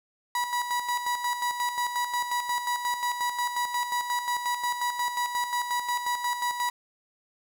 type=tone with tremolo; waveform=35% pulse; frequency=973 Hz; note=B5; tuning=26 cents flat; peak=-23 dBFS; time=0.35-6.7 s; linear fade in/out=2 ms; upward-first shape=square; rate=5.6 Hz; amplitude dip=55%; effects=10-bit